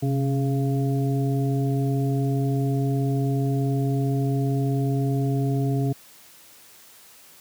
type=harmonic tone with a mistuned harmonic; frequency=138.1 Hz; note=C#3; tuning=6 cents flat; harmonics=1 / 2 / 3 / 5; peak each=-21 / -27 / -31 / -35 dBFS; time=0.02-5.93 s; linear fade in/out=10 ms; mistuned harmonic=1; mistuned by=-60 cents; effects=white hiss -50 dBFS RMS until 7.4 s + high-pass 80 Hz 12 dB/octave